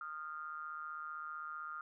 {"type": "ring-modulated tone", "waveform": "triangle", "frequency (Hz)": 77.78, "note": "D#2", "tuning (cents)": 0, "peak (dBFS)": -37, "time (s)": [0.01, 1.81], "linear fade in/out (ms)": 0, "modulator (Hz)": 1310, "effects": []}